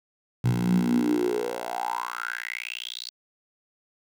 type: tone with high-pass filter sweep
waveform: 10% pulse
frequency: 59.7 Hz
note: A#1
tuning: 42 cents sharp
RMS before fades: -27 dBFS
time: 0.44-3.1 s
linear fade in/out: 5 ms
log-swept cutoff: 120 to 4500 Hz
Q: 8.3
effects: none